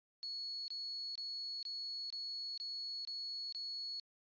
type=tone bursts; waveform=sine; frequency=4373 Hz; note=C#8; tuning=24 cents flat; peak=-40 dBFS; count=8; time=0.23-3.998 s; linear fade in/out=0 ms; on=450 ms; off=24 ms; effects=resampled to 11025 Hz